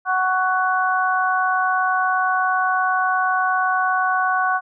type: harmonic tone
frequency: 371.9 Hz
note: F#4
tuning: 9 cents sharp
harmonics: 2 / 3 / 4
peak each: -21 / -21 / -21 dBFS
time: 0.05-4.61 s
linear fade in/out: 50 ms
effects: none